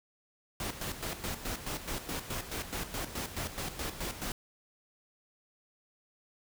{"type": "noise with tremolo", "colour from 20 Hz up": "pink", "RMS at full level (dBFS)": -36, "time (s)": [0.6, 4.32], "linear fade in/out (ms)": 2, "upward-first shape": "square", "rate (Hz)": 4.7, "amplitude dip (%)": 65, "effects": []}